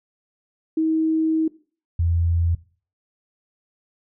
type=tone pair in turn; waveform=sine; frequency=318.7 / 84.61 Hz; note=D#4 / E2; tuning=+42 / +46 cents; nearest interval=octave + major seventh; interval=2296 cents; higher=first; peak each=-17 dBFS; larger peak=neither; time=0.77-1.48 / 1.99-2.55 s; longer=first; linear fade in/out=5 ms; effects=noise-tail reverb RT60 0.4 s tail -19 dB re dry

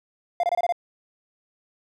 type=tone bursts; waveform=triangle; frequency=698.5 Hz; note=F5; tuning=in tune; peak=-17 dBFS; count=6; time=0.4-0.724 s; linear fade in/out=2 ms; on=34 ms; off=24 ms; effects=none

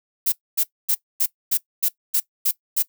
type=noise bursts; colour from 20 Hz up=violet; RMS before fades=-19 dBFS; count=9; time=0.26-2.827 s; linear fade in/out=10 ms; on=63 ms; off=250 ms; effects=noise-tail reverb RT60 0.1 s tail -19 dB re dry

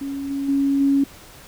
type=tone with level steps; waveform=sine; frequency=277.2 Hz; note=C#4; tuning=in tune; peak=-25 / -22 / -16 / -14 dBFS; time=0.01-1.04 s; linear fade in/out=5 ms; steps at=0.3 / 0.48 / 0.8 s; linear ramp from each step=10 ms; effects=pink hiss -44 dBFS RMS until 1.47 s

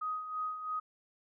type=tone with tremolo; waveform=sine; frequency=1253 Hz; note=D#6; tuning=12 cents sharp; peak=-32 dBFS; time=0.01-0.8 s; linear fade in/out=10 ms; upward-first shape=sine; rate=3 Hz; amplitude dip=60%; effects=none

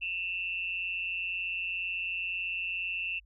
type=tone with amplitude modulation; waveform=sine; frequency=2683 Hz; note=E7; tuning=30 cents sharp; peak=-28 dBFS; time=0.01-3.2 s; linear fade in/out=20 ms; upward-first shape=sine; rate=182 Hz; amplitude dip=70%; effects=added 50 Hz sine -57 dBFS peak until 3.25 s

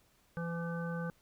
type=harmonic tone; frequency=168.9 Hz; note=E3; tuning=42 cents sharp; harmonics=1 / 3 / 5 / 7 / 9; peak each=-36 / -42 / -50 / -48 / -45 dBFS; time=0.37-1.1 s; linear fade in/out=0 ms; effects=pink hiss -69 dBFS RMS until 1.21 s

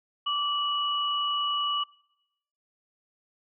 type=tone pair together; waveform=sine; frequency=1164.4 / 2934 Hz; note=D6 / F#7; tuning=-15 / -15 cents; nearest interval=octave + major third; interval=1600 cents; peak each=-28 dBFS; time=0.26-1.84 s; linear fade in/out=10 ms; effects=noise-tail reverb RT60 0.9 s tail -24 dB re dry

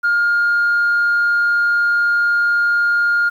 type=tone; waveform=sine; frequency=1414 Hz; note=F6; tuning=21 cents sharp; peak=-11 dBFS; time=0.03-3.3 s; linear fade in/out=20 ms; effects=tanh soft clip ceiling -10 dBFS + 8-bit

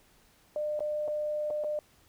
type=tone with dropouts; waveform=sine; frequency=601 Hz; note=D5; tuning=40 cents sharp; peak=-29 dBFS; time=0.56-1.79 s; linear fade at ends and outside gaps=1 ms; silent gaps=0.793-0.805 / 1.078-1.082 / 1.503-1.507 / 1.638-1.644 s; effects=pink hiss -63 dBFS RMS until 2.08 s

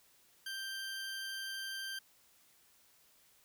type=tone; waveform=20% pulse; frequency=1572 Hz; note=G6; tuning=4 cents sharp; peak=-35 dBFS; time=0.46-1.99 s; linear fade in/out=5 ms; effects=white hiss -67 dBFS RMS until 3.44 s

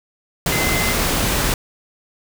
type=tone in noise; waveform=sine; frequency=2061 Hz; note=C7; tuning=27 cents flat; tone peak=-23 dBFS; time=0.52-0.93 s; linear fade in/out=2 ms; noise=pink; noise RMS=-19 dBFS; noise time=0.46-1.54 s; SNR=-7 dB; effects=none

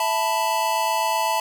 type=chord; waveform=square; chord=E suspended fourth; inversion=none; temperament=equal; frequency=659.3 / 880 / 987.8 Hz; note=E5 / A5 / B5; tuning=0 / 0 / 0 cents; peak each=-28 / -23 / -26 dBFS; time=0-1.4 s; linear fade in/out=2 ms; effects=none

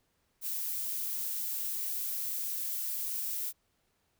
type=noise; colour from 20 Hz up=violet; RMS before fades=-35 dBFS; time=0.41-3.53 s; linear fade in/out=50 ms; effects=pink hiss -75 dBFS RMS until 4.19 s

